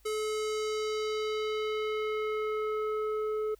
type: tone with low-pass filter sweep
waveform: square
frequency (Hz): 430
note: A4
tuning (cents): -40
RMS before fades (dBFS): -32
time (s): 0.05-3.55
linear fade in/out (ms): 10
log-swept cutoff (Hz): 10000 to 890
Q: 1.4
effects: added 50 Hz sine -60 dBFS peak until 3.59 s + white hiss -67 dBFS RMS until 3.59 s